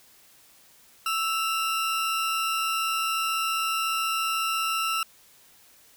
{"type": "tone pair together", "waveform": "40% pulse", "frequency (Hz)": [1319.8, 2794], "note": ["E6", "F7"], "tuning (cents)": [2, 0], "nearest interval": "octave + minor second", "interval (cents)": 1298, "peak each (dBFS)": [-25, -29], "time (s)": [1.06, 5.03], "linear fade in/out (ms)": 2, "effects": ["white hiss -56 dBFS RMS until 5.96 s"]}